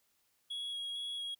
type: tone with vibrato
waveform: triangle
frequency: 3322 Hz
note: G#7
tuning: in tune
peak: -36 dBFS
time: 0.5-1.35 s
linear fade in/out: 10 ms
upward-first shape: square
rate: 2.2 Hz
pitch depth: 10 cents each way
effects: white hiss -75 dBFS RMS until 1.39 s